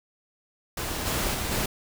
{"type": "noise with level steps", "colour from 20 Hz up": "pink", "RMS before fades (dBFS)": [-31, -27, -30, -27], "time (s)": [0.77, 1.66], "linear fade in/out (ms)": 5, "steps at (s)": [1.05, 1.33, 1.5], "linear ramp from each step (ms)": 20, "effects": []}